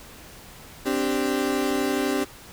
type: chord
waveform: 35% pulse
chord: C suspended second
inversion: none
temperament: equal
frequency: 261.6 / 293.7 / 392 Hz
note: C4 / D4 / G4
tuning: 0 / 0 / 0 cents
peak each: -25 dBFS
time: 0.85-2.25 s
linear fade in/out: 20 ms
effects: pink hiss -45 dBFS RMS until 2.52 s